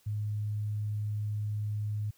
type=tone; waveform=sine; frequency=105.2 Hz; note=G#2; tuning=23 cents sharp; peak=-30 dBFS; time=0.06-2.11 s; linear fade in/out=10 ms; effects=white hiss -66 dBFS RMS until 2.17 s